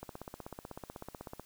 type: click train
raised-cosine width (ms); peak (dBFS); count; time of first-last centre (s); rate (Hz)
1; -28; 23; 0.03-1.396; 16.1
effects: white hiss -61 dBFS RMS until 1.45 s